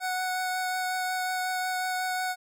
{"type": "tone with vibrato", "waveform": "25% pulse", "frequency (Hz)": 739, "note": "F#5", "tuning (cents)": -2, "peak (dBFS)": -24, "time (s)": [0, 2.36], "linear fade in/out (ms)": 50, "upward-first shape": "triangle", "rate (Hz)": 5.5, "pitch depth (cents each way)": 11, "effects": []}